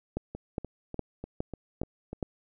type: two click trains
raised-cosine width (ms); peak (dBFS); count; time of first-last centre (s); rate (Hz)
2; -24 / -17; 7 / 6; 0.35-2.13 / 0.17-2.228; 3.37 / 2.43
effects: none